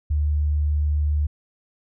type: tone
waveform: sine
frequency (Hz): 74.4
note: D2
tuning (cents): +23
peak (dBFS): -18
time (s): 0.1-1.27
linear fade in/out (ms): 10
effects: none